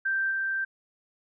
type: tone with level steps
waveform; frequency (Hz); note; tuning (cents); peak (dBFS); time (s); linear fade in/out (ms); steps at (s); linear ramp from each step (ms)
sine; 1568; G6; 0; -24 / -26; 0.05-0.65; 10; 0.3; 20
effects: none